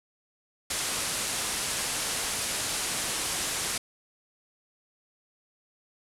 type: low-pass noise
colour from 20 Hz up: white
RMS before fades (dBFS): -31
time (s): 0.7-3.78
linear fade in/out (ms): 5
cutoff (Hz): 11000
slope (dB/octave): 48
effects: none